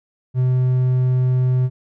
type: tone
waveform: triangle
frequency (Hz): 127.4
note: C3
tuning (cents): -46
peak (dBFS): -12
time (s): 0.34-1.7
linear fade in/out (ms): 50
effects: none